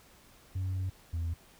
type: tone pair in turn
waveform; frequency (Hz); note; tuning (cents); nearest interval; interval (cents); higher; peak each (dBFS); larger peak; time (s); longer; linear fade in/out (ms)
sine; 93.7 / 83.48; F#2 / E2; +22 / +22; major second; 200; first; -28; neither; 0.55-0.9 / 1.13-1.34; first; 10
effects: tanh soft clip ceiling -29 dBFS + pink hiss -59 dBFS RMS until 1.59 s